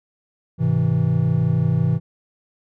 triangle chord, Ab augmented, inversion none, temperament just, 103.83 / 129.78 / 162.23 Hz, Ab2 / C3 / E3, 0 / -14 / -27 cents, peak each -21 / -18 / -17 dBFS, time 0.58-2 s, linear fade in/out 50 ms, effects none

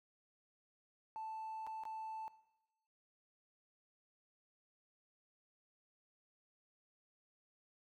triangle tone with dropouts, 880 Hz, A5, in tune, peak -39 dBFS, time 1.16-2.28 s, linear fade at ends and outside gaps 0 ms, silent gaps 1.666-1.672 / 1.836-1.853 s, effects noise-tail reverb RT60 0.9 s tail -19 dB re dry + tanh soft clip ceiling -39 dBFS

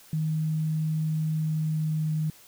sine tone with pitch glide, 156.7 to 155.53 Hz, D#3 to D#3, +13 to 0 cents, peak -24 dBFS, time 0.13-2.3 s, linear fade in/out 2 ms, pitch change -13 cents, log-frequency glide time 1.31-2.07 s, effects white hiss -53 dBFS RMS until 2.47 s

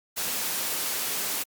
white noise, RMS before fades -29 dBFS, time 0.16-1.44 s, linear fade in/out 20 ms, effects high-pass 150 Hz 12 dB/octave + Opus 48 kbps

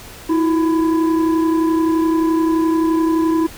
sine tone with frequency modulation, 322.7 Hz, E4, 37 cents flat, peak -12 dBFS, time 0.29-3.47 s, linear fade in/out 10 ms, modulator 677 Hz, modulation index 0.57, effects tanh soft clip ceiling -8 dBFS + pink hiss -37 dBFS RMS until 3.57 s

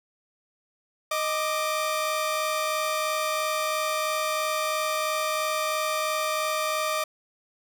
sawtooth tone pair together, 622.3 / 1181.6 Hz, D#5 / D6, 0 / +10 cents, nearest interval major seventh, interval 1110 cents, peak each -24 dBFS, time 1.11-7.04 s, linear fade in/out 5 ms, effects none

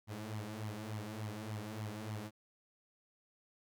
sawtooth tone with flanger, 107.1 Hz, A2, 46 cents flat, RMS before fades -43 dBFS, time 0.07-2.31 s, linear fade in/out 50 ms, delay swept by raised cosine 0.93 to 6.03 ms, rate 3.4 Hz, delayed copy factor +0.7, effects none

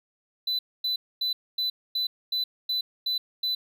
triangle tone bursts, 4000 Hz, B7, 21 cents sharp, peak -23 dBFS, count 9, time 0.47-3.55 s, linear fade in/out 5 ms, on 120 ms, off 250 ms, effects none

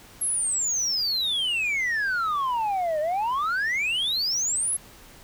sine exponential two-way sweep, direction down then up, 11310 to 594 to 11310 Hz, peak -20 dBFS, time 0.21-4.77 s, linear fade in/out 10 ms, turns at 3 s, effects tanh soft clip ceiling -22 dBFS + pink hiss -49 dBFS RMS until 5.23 s

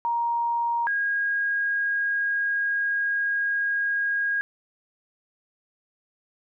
sine tone pair in turn, 939 / 1634.3 Hz, A#5 / G#6, +12 / -28 cents, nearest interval minor seventh, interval 960 cents, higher second, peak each -22 / -22 dBFS, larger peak neither, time 0.05-0.87 / 0.87-4.41 s, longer second, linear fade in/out 0 ms, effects none

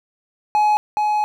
triangle tone pair in turn, 844 / 844 Hz, G#5 / G#5, +28 / +28 cents, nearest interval unison, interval 0 cents, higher neither, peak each -11 / -14 dBFS, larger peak first, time 0.55-0.77 / 0.97-1.24 s, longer second, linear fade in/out 0 ms, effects none

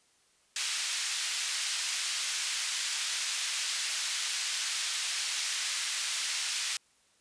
white band-pass noise, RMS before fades -33 dBFS, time 0.56-6.77 s, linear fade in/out 2 ms, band 1900 to 6600 Hz, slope 12 dB/octave, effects white hiss -67 dBFS RMS until 7.2 s + resampled to 22050 Hz

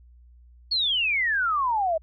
sine exponential sweep, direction down, 4441 to 622.3 Hz, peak -21 dBFS, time 0.71-1.98 s, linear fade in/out 10 ms, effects added 60 Hz sine -49 dBFS peak until 2.02 s

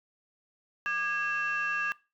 sine tone cluster, 1199 / 1648 / 2696 Hz, D6 / G#6 / E7, +36 / -14 / +38 cents, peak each -34 / -29 / -34 dBFS, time 0.86-1.92 s, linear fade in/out 0 ms, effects noise-tail reverb RT60 0.3 s tail -21 dB re dry + tanh soft clip ceiling -22 dBFS

